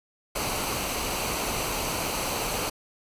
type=noise with comb filter; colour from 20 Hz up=pink; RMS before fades=-29 dBFS; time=0.35-2.7 s; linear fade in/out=10 ms; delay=0.57 ms; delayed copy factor=-0.5; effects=resampled to 32000 Hz